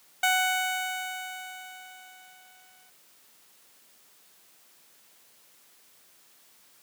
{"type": "tone with exponential decay", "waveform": "15% pulse", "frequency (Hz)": 744, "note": "F#5", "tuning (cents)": 9, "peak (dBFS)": -14, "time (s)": [0.23, 2.9], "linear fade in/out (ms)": 5, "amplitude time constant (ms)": 580, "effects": ["white hiss -59 dBFS RMS until 6.82 s", "high-pass 150 Hz 12 dB/octave"]}